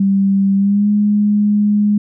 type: tone with pitch glide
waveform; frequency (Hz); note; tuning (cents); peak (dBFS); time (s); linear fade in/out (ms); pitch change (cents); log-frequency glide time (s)
sine; 196 to 207.5; G3 to G#3; 0 to -1; -10; 0-1.98; 5; +99; 0.56-0.89
effects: none